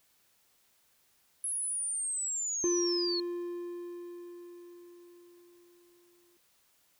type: linear sweep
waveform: sine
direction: down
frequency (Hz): 10830 to 4254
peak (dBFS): -31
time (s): 1.44-3.2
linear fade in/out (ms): 2
type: tone with exponential decay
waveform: triangle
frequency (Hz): 349.2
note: F4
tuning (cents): 0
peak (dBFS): -24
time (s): 2.64-6.37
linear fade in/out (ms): 0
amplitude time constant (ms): 810
effects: white hiss -69 dBFS RMS until 6.99 s